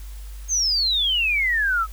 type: exponential sweep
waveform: sine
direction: down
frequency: 6540 to 1259 Hz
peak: -18 dBFS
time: 0.48-1.87 s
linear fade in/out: 50 ms
effects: added 50 Hz sine -33 dBFS peak until 1.92 s + white hiss -49 dBFS RMS until 1.92 s